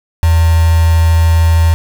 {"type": "tone with quantisation", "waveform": "sine", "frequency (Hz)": 82.41, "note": "E2", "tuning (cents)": 0, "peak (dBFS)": -6, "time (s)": [0.23, 1.74], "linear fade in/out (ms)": 0, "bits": 3, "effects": []}